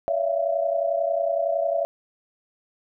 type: tone cluster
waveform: sine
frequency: 568 / 660 / 691 Hz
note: C#5 / E5 / F5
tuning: +42 / +2 / -19 cents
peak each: -25 / -24 / -28 dBFS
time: 0.08-1.85 s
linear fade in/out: 0 ms
effects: none